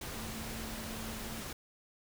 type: tone in noise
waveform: sine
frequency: 222.6 Hz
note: A3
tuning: 20 cents sharp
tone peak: -45 dBFS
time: 0.15-1.42 s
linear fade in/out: 5 ms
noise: pink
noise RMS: -42 dBFS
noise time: 0.01-1.53 s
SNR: -6 dB
effects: none